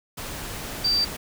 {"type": "tone in noise", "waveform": "sine", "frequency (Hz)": 4667, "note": "D8", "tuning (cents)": -12, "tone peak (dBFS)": -19, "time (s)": [0.84, 1.05], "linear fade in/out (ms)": 10, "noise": "pink", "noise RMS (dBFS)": -34, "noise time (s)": [0.17, 1.17], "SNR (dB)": 12, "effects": []}